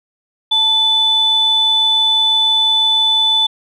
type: tone pair together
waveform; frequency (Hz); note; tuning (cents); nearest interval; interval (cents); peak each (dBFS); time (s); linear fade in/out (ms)
sine; 880 / 3494; A5 / A7; 0 / -13; 2 octaves; 2387; -21 / -10; 0.51-3.47; 10
effects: tanh soft clip ceiling -4 dBFS